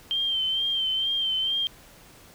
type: tone with vibrato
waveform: sine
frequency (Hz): 3136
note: G7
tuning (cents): 0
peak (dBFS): -23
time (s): 0.11-1.67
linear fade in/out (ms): 0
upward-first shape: sine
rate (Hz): 2.2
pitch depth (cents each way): 40
effects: pink hiss -51 dBFS RMS until 2.34 s